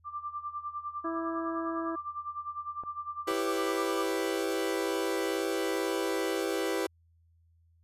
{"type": "tone with tremolo", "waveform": "sine", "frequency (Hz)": 1182, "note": "D6", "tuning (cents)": 11, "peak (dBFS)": -32, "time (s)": [0.04, 4.07], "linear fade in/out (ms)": 50, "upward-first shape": "sine", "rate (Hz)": 9.9, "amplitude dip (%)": 80}
{"type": "harmonic tone", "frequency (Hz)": 329.6, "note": "E4", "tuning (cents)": 0, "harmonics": [1, 2, 3, 4, 5], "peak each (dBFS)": [-33, -39, -43, -45, -47], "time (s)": [1.04, 1.96], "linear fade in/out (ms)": 10}
{"type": "clicks", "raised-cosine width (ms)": 1, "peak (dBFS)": -32, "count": 2, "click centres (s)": [2.836, 3.312]}
{"type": "chord", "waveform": "40% pulse", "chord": "C# half-diminished seventh", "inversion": "first", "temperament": "equal", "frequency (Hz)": [329.6, 392, 493.9, 554.4], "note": ["E4", "G4", "B4", "C#5"], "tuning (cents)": [0, 0, 0, 0], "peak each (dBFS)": [-33, -32, -34, -38], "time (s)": [3.27, 6.87], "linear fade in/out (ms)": 10}
{"effects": ["added 83 Hz sine -62 dBFS peak until 7.83 s", "resampled to 32000 Hz"]}